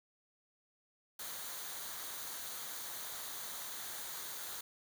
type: noise with comb filter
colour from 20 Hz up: white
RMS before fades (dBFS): -44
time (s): 1.19-4.61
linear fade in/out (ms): 5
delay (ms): 0.38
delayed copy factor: -0.5
effects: none